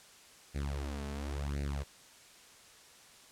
sawtooth tone with flanger, 70.8 Hz, C#2, 37 cents sharp, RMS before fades -37 dBFS, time 0.54-1.84 s, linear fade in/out 20 ms, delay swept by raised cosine 0.45 to 4.65 ms, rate 0.94 Hz, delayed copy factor +0.95, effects white hiss -57 dBFS RMS until 3.31 s + low-pass 9000 Hz 12 dB/octave

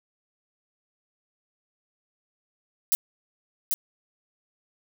violet noise with echo, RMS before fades -21 dBFS, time 2.92-2.95 s, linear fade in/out 0 ms, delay 790 ms, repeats 1, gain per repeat -4 dB, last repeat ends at 3.74 s, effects none

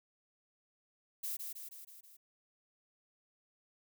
violet noise with echo, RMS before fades -39 dBFS, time 1.23-1.37 s, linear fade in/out 10 ms, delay 160 ms, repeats 5, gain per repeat -4 dB, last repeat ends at 2.17 s, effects none

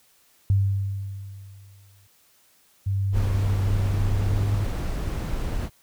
sine tone with exponential decay, 98.4 Hz, G2, 7 cents sharp, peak -15 dBFS, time 0.5-2.07 s, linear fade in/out 0 ms, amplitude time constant 340 ms
sine tone with pitch glide, 98 to 101.46 Hz, G2 to G#2, 0 to -40 cents, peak -21 dBFS, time 2.86-4.65 s, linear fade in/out 10 ms, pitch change +60 cents, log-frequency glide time 4.34-4.46 s
brown noise, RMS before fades -27 dBFS, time 3.12-5.7 s, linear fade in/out 50 ms
effects white hiss -60 dBFS RMS until 5.82 s

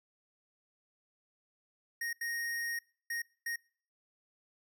square tone bursts at uneven times, 1864.7 Hz, A#6, in tune, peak -35 dBFS, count 4, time 2.01-2.13 / 2.21-2.79 / 3.1-3.22 / 3.46-3.56 s, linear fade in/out 5 ms, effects noise-tail reverb RT60 0.5 s tail -25 dB re dry

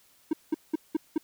triangle tone bursts, 313.8 Hz, D#4, 15 cents sharp, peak -20 dBFS, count 5, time 0.31-1.18 s, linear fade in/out 5 ms, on 22 ms, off 190 ms, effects white hiss -62 dBFS RMS until 1.23 s

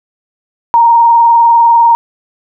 sine tone with vibrato, 932.3 Hz, A#5, in tune, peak -3 dBFS, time 0.74-1.95 s, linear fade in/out 0 ms, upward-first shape sine, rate 20 Hz, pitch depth 34 cents each way, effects none

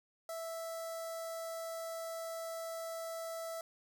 sawtooth tone with notch filter, 659 Hz, E5, 1 cent flat, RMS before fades -42 dBFS, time 0.29-3.61 s, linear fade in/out 2 ms, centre 2700 Hz, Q 0.71, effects none

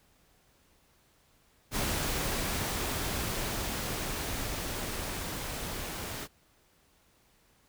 pink noise with level ramp, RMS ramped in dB -31 to -38 dBFS, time 1.71-6.28 s, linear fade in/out 50 ms, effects pink hiss -66 dBFS RMS until 7.68 s

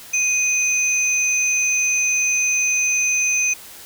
sine tone pair together, 2489 / 6143 Hz, D#7 / G8, 0 / -36 cents, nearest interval octave + major third, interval 1564 cents, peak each -19 dBFS, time 0.13-3.54 s, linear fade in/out 10 ms, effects white hiss -40 dBFS RMS until 3.85 s

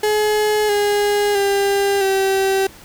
35% pulse tone with pitch steps, 423.8 / 411 / 398.6 / 386.6 Hz, G#4 / G#4 / G4 / G4, +35 / -18 / +29 / -24 cents, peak -13 dBFS, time 0.03-2.67 s, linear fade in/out 5 ms, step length 660 ms, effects pink hiss -42 dBFS RMS until 2.84 s

